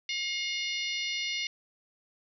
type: harmonic tone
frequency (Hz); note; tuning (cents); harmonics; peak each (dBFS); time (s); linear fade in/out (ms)
715; F5; +41; 3 / 4 / 5 / 6 / 7 / 8; -34 / -36 / -38 / -40 / -41 / -42; 0.09-1.47; 2
effects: none